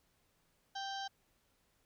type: harmonic tone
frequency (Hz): 784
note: G5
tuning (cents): 0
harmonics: 1 / 2 / 4 / 5 / 6 / 7 / 8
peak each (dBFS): -41 / -47 / -47 / -51 / -53 / -53 / -57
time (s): 0.75-1.08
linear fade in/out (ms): 10
effects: pink hiss -75 dBFS RMS until 1.85 s